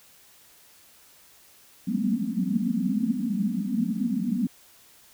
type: band-pass noise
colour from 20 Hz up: white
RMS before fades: -26 dBFS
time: 1.87-4.47 s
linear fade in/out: 5 ms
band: 180 to 260 Hz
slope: 96 dB/octave
effects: white hiss -55 dBFS RMS until 5.13 s